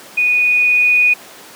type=tone with level ramp; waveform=sine; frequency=2471 Hz; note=D#7; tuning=13 cents flat; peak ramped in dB=-11 to -8 dBFS; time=0.17-1.14 s; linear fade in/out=10 ms; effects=pink hiss -37 dBFS RMS until 1.55 s + high-pass 300 Hz 12 dB/octave